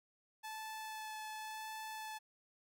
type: tone with vibrato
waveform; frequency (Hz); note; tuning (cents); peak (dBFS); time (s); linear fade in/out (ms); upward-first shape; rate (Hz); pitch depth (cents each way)
sawtooth; 869; A5; -22; -40; 0.43-2.19; 20; sine; 0.92; 10
effects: none